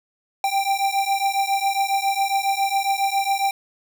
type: beating tone pair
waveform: square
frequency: 783 / 790.3 Hz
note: G5 / G5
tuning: -2 / +14 cents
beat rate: 7.3 Hz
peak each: -23 dBFS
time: 0.44-3.51 s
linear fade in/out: 2 ms
effects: none